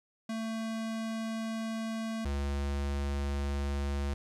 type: tone pair in turn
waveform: square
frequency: 223.5 / 70.4 Hz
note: A3 / C#2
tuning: +27 / +27 cents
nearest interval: octave + minor sixth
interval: 2000 cents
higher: first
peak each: -34 / -31 dBFS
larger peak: second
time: 0.29-2.25 / 2.25-4.14 s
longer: first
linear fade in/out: 5 ms
effects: low-pass 9000 Hz 12 dB/octave + 12-bit